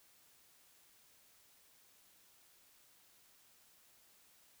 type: silence
effects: white hiss -67 dBFS RMS until 4.6 s